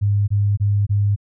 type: tone bursts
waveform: sine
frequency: 101.9 Hz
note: G#2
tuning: 32 cents flat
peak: -14 dBFS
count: 4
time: 0.01-1.162 s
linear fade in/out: 20 ms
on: 270 ms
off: 24 ms
effects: none